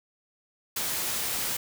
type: noise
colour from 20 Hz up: white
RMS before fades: -30 dBFS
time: 0.76-1.57 s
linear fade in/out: 5 ms
effects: none